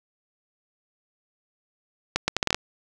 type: accelerating click train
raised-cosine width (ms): 0.2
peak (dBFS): -4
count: 8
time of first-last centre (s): 2.16-2.546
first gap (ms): 120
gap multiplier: 0.72
effects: none